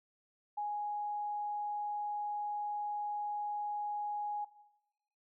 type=tone; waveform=sine; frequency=830.6 Hz; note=G#5; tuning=in tune; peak=-34 dBFS; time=0.57-4.45 s; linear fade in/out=10 ms; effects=noise-tail reverb RT60 1.0 s tail -18 dB re dry